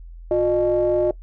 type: ring-modulated tone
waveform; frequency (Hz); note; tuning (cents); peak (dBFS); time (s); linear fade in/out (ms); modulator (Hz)
triangle; 126.4; B2; +41; -11; 0.31-1.11; 2; 483
effects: noise-tail reverb RT60 0.1 s tail -20 dB re dry + added 42 Hz sine -36 dBFS peak until 1.22 s